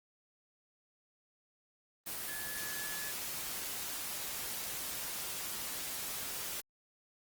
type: tone in noise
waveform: sine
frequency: 1710 Hz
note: A6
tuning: 50 cents flat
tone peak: -44 dBFS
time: 2.27-3.12 s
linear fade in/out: 10 ms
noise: white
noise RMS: -40 dBFS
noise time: 2.06-6.61 s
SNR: -7 dB
effects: Opus 24 kbps